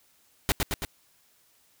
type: noise with echo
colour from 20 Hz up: pink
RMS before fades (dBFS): -23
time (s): 0.49-0.52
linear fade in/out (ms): 0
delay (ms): 110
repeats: 3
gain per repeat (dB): -3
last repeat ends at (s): 0.85
effects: white hiss -64 dBFS RMS until 1.8 s